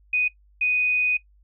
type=tone pair in turn; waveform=sine; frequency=2489 / 2489 Hz; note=D#7 / D#7; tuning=0 / 0 cents; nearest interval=unison; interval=0 cents; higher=neither; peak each=-19 dBFS; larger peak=neither; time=0.13-0.28 / 0.61-1.17 s; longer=second; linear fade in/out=5 ms; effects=noise-tail reverb RT60 0.1 s tail -17 dB re dry + added 50 Hz sine -54 dBFS peak until 1.43 s